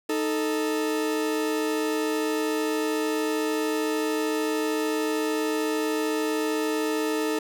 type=tone pair together; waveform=40% pulse; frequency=311.1 / 440 Hz; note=D#4 / A4; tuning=0 / 0 cents; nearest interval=tritone; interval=600 cents; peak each=-26 dBFS; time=0.09-7.39 s; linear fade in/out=5 ms; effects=none